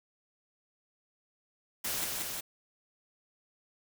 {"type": "noise with echo", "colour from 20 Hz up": "white", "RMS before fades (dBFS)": -34, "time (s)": [1.84, 2.05], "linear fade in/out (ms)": 10, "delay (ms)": 180, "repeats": 2, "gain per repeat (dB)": -2, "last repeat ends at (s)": 2.41, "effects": []}